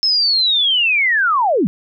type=linear sweep; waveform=sine; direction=down; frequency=5274 to 160 Hz; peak=-12 dBFS; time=0.03-1.67 s; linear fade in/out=0 ms; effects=none